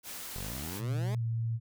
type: noise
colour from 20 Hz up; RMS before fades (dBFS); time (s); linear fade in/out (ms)
white; -42; 0.03-0.82; 50
type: exponential sweep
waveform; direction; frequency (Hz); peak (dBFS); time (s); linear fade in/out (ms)
15% pulse; up; 43 to 221; -32; 0.36-1.15; 0
type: tone with pitch glide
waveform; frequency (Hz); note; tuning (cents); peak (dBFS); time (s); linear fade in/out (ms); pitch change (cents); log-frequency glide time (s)
sine; 120 to 114.51; B2 to A#2; -49 to -30; -29; 0.79-1.6; 50; -81; 1.13-1.23
effects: none